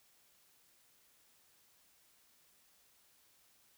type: silence
effects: white hiss -69 dBFS RMS until 3.77 s